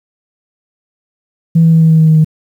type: tone with pitch steps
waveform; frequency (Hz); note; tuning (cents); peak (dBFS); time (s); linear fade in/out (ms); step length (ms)
sine; 164.81 / 163.58 / 162.35 / 161.14 / 159.93 / 158.74 / 157.55 / 156.37; E3 / E3 / E3 / E3 / D#3 / D#3 / D#3 / D#3; 0 / -13 / -26 / -39 / +48 / +35 / +22 / +9; -3; 1.55-2.246; 10; 87
effects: tanh soft clip ceiling 0 dBFS + 7-bit